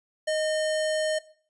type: tone with sample-and-hold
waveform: sine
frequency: 622.3 Hz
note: D#5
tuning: in tune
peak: -23 dBFS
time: 0.27-1.19 s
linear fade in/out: 10 ms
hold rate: 2450 Hz
effects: noise-tail reverb RT60 0.5 s tail -18 dB re dry + resampled to 24000 Hz